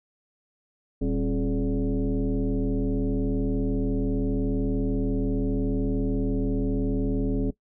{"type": "tone with frequency modulation", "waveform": "sine", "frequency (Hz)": 114.6, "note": "A#2", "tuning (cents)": -29, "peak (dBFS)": -22, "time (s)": [1.01, 7.51], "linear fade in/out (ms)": 10, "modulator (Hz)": 155, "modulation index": 1.9, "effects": ["noise-tail reverb RT60 0.1 s tail -19 dB re dry"]}